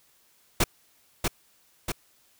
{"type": "noise with echo", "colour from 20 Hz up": "pink", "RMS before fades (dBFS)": -21, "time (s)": [0.6, 0.64], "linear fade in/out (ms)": 5, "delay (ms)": 640, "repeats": 2, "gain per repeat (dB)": -4, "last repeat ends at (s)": 1.92, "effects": ["white hiss -63 dBFS RMS until 2.39 s"]}